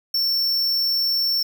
square tone, 5420 Hz, E8, 47 cents sharp, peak -19 dBFS, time 0.14-1.43 s, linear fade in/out 5 ms, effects 8-bit

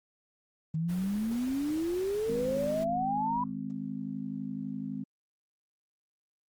sine exponential sweep, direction up, 155.56 to 1000 Hz, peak -28 dBFS, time 0.74-3.44 s, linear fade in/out 5 ms
pink noise, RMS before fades -47 dBFS, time 0.88-2.85 s, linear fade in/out 20 ms
sine chord, Ab major, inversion second, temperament just, 155.74 / 207.7 / 259.6 Hz, Eb3 / Ab3 / C4, +2 / 0 / -13 cents, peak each -42 / -37 / -37 dBFS, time 2.28-5.04 s, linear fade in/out 10 ms
effects Opus 24 kbps

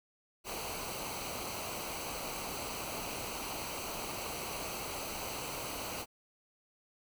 pink noise with comb filter, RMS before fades -40 dBFS, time 0.44-6.06 s, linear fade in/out 50 ms, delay 0.57 ms, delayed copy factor -0.65, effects none

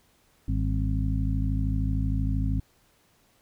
harmonic tone with a mistuned harmonic, 53 Hz, G#1, 36 cents sharp, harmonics 1 / 2 / 3 / 4 / 5, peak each -26 / -28 / -34 / -36 / -33 dBFS, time 0.48-2.6 s, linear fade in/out 5 ms, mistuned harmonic 4, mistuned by -98 cents, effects pink hiss -64 dBFS RMS until 3.41 s

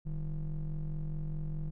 triangle ring-modulated tone, 87.9 Hz, F2, 12 cents sharp, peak -28 dBFS, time 0.05-1.71 s, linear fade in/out 20 ms, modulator 65.5 Hz, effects none

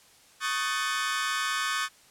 sawtooth chord, D# half-diminished seventh, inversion third, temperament equal with one note detuned, 1108.7 / 1244.5 / 1515.4 / 1760 Hz, C#6 / D#6 / F#6 / A6, 0 / 0 / +41 / 0 cents, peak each -29 dBFS, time 0.4-1.89 s, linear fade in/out 50 ms, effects white hiss -57 dBFS RMS until 2.1 s + low-pass 10000 Hz 12 dB/octave

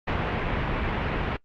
pink low-pass noise, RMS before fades -27 dBFS, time 0.07-1.37 s, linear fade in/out 10 ms, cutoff 2700 Hz, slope 24 dB/octave, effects noise-tail reverb RT60 0.1 s tail -22 dB re dry + Opus 48 kbps

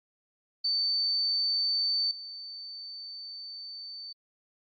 sine tone with level steps, 4548 Hz, C#8, 44 cents sharp, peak -25 / -39 dBFS, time 0.64-4.13 s, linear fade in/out 10 ms, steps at 2.11 s, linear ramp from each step 2 ms, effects AAC 64 kbps

